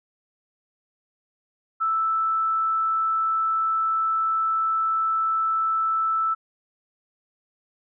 sine tone, 1318.5 Hz, E6, in tune, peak -20 dBFS, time 1.8-6.35 s, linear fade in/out 20 ms, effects none

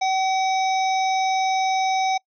harmonic tone, 760 Hz, F#5, 46 cents sharp, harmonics 1 / 3 / 5 / 7 / 8, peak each -19 / -29 / -33 / -36 / -37 dBFS, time 0.01-2.18 s, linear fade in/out 10 ms, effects noise-tail reverb RT60 0.1 s tail -25 dB re dry

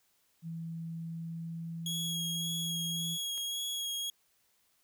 sine tone with pitch glide, 164.9 to 165.95 Hz, E3 to E3, +1 to +12 cents, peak -37 dBFS, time 0.42-3.18 s, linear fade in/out 50 ms, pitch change +11 cents, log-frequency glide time 0.92-1.77 s
sawtooth tone with vibrato, 3312 Hz, G#7, 5 cents flat, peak -31 dBFS, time 1.86-4.1 s, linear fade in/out 2 ms, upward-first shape sine, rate 1.8 Hz, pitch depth 18 cents each way
clicks, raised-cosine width 0.2 ms, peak -37 dBFS, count 2, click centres 3.376 / 3.379 s
effects white hiss -72 dBFS RMS until 4.83 s

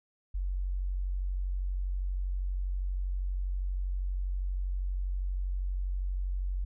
sine tone, 46.25 Hz, F#1, in tune, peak -29 dBFS, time 0.34-6.65 s, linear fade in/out 10 ms, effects none

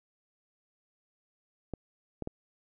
clicks, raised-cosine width 2 ms, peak -22 dBFS, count 3, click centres 1.737 / 2.223 / 2.274 s, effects none

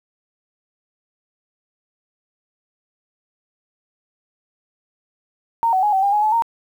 sine tone with pitch steps, 921 / 753 / 835 / 767 / 802 / 837 / 859 / 924 Hz, A#5 / F#5 / G#5 / G5 / G5 / G#5 / A5 / A#5, -21 / +30 / +9 / -38 / +39 / +13 / -42 / -16 cents, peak -14 dBFS, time 5.63-6.422 s, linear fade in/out 0 ms, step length 99 ms, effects 8-bit

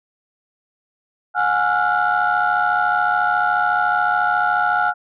sine tone cluster, 724 / 829 / 1369 / 1443 Hz, F#5 / G#5 / F6 / F#6, -38 / -3 / -35 / -44 cents, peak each -20 dBFS, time 1.34-4.94 s, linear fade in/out 50 ms, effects tanh soft clip ceiling -8 dBFS

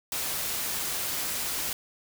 white noise, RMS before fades -31 dBFS, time 0.12-1.73 s, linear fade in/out 2 ms, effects none

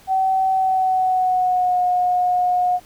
sine tone with pitch glide, 762 to 722.1 Hz, G5 to F#5, -49 to -42 cents, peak -15 dBFS, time 0.07-2.8 s, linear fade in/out 50 ms, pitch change -93 cents, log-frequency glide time 0.52-1.82 s, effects pink hiss -49 dBFS RMS until 2.85 s

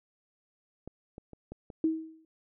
clicks, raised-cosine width 2 ms, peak -28 / -30 / -33 / -28 / -30 dBFS, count 5, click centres 0.876 / 1.181 / 1.333 / 1.52 / 1.702 s
sine tone with exponential decay, 320 Hz, D#4, 49 cents sharp, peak -21 dBFS, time 1.84-2.25 s, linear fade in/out 2 ms, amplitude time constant 87 ms
effects none

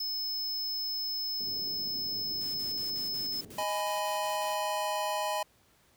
square tone, 5210 Hz, E8, 21 cents flat, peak -32 dBFS, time 0-3.41 s, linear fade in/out 5 ms
white low-pass noise, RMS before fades -49 dBFS, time 1.4-3.63 s, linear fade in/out 2 ms, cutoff 420 Hz, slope 24 dB/octave
white noise bursts, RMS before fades -50 dBFS, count 12, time 2.41-4.542 s, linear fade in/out 2 ms, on 130 ms, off 52 ms
square chord, G# minor, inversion second, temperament just, 623 / 830.6 / 996.7 Hz, D#5 / G#5 / B5, +2 / 0 / +16 cents, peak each -35 dBFS, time 3.58-5.43 s, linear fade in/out 5 ms
effects pink hiss -65 dBFS RMS until 5.96 s + high-pass 60 Hz 12 dB/octave

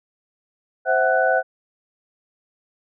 sine tone cluster, 522 / 658 / 750 / 1489 Hz, C5 / E5 / F#5 / F#6, -4 / -3 / +23 / +11 cents, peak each -21 dBFS, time 0.85-1.43 s, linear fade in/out 50 ms, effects none

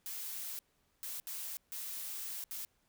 blue noise bursts at uneven times, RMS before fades -42 dBFS, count 5, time 0.06-0.59 / 1.03-1.2 / 1.27-1.57 / 1.72-2.44 / 2.51-2.65 s, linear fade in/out 0 ms, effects pink hiss -75 dBFS RMS until 2.88 s

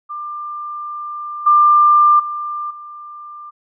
sine tone with level steps, 1192 Hz, D6, 25 cents sharp, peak -24 / -7 / -21 / -31 dBFS, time 0.09-3.51 s, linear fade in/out 20 ms, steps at 1.46 / 2.19 / 2.7 s, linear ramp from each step 10 ms, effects none

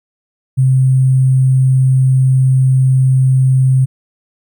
sine tone with sample-and-hold, 130.81 Hz, C3, in tune, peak -7 dBFS, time 0.57-3.86 s, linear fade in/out 20 ms, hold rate 8820 Hz, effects none

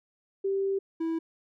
sine / triangle tone pair in turn, 390.7 / 327 Hz, G4 / E4, -6 / -14 cents, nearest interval minor third, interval 308 cents, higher first, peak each -25 dBFS, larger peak neither, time 0.44-0.79 / 1-1.19 s, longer first, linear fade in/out 10 ms, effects none

